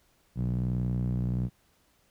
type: tone with band-pass filter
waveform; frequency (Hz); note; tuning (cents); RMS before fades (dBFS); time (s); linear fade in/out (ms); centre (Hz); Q
sawtooth; 61.3; B1; -12; -29; 0.35-1.5; 50; 150; 3.6
effects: pink hiss -67 dBFS RMS until 2.1 s